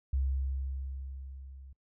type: tone with level ramp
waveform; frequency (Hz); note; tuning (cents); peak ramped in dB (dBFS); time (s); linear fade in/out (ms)
sine; 67; C2; +42; -25 to -47; 0.13-1.73; 5
effects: noise-tail reverb RT60 0.1 s tail -26 dB re dry + tanh soft clip ceiling -21 dBFS